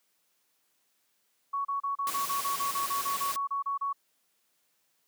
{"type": "tone bursts", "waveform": "sine", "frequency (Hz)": 1116, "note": "C#6", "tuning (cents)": 11, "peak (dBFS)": -28, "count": 16, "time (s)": [1.53, 3.93], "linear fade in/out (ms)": 10, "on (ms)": 120, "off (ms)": 32}
{"type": "noise", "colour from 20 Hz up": "white", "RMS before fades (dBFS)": -36, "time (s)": [2.07, 3.36], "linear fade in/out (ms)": 0}
{"effects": ["white hiss -73 dBFS RMS until 5.07 s", "high-pass 150 Hz 12 dB/octave"]}